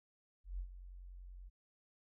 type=tone with ADSR envelope; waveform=sine; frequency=45.27 Hz; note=F#1; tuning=37 cents flat; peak=-37 dBFS; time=0.44-1.5 s; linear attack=150 ms; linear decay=79 ms; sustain=-12 dB; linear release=25 ms; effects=none